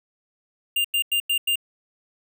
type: tone bursts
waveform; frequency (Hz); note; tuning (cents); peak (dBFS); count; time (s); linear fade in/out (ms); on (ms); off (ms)
square; 2800; F7; +4; -20; 5; 0.76-1.557; 5; 85; 93
effects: none